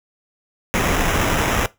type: noise with sample-and-hold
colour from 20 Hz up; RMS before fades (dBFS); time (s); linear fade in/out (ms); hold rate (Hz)
pink; -19; 0.74-1.66; 0; 4410
effects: noise-tail reverb RT60 0.2 s tail -18 dB re dry